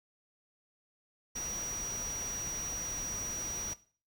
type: tone in noise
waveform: sine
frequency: 5780 Hz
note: F#8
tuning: 41 cents flat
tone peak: -35 dBFS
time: 1.35-3.74 s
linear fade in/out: 10 ms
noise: pink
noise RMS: -44 dBFS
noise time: 1.35-3.74 s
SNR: +6 dB
effects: noise-tail reverb RT60 0.4 s tail -17 dB re dry